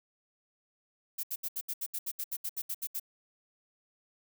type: noise bursts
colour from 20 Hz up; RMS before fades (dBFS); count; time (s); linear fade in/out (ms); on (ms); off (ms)
violet; -35; 15; 1.18-2.998; 10; 54; 72
effects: none